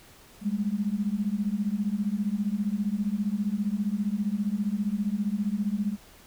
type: beating tone pair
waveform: sine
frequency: 198 / 213 Hz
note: G3 / G#3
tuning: +18 / +44 cents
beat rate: 15 Hz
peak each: -28 dBFS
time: 0.41-5.97 s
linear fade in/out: 50 ms
effects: pink hiss -53 dBFS RMS until 6.26 s